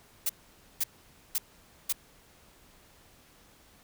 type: noise bursts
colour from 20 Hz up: blue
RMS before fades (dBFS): -28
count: 4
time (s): 0.26-1.926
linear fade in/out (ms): 5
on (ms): 34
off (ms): 510
effects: pink hiss -59 dBFS RMS until 3.83 s